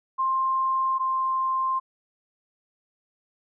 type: tone pair in turn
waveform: sine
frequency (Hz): 1055 / 1051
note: C6 / C6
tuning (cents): +14 / +7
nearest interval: unison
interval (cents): 7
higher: first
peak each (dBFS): -21 / -22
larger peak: first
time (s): 0.18-0.99 / 0.99-1.8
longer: neither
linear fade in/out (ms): 20
effects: none